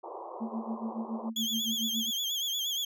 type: band-pass noise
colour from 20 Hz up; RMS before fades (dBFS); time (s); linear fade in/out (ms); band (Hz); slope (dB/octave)
white; -42; 0.03-1.3; 10; 330 to 1100; 96
type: tone with tremolo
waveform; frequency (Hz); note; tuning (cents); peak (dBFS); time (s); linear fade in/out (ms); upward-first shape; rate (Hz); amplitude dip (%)
sine; 225.2; A3; +40; -30; 0.4-2.11; 20; sine; 7.1; 90
type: tone with vibrato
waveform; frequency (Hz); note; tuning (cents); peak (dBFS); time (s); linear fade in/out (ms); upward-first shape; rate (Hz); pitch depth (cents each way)
35% pulse; 3291; G#7; -16; -28; 1.36-2.85; 5; sine; 8.5; 83
effects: none